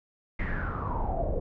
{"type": "noise with low-pass filter sweep", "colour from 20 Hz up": "brown", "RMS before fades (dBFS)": -30, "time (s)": [0.39, 1.4], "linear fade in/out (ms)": 5, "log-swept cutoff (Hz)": [2100, 510], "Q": 9.3, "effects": []}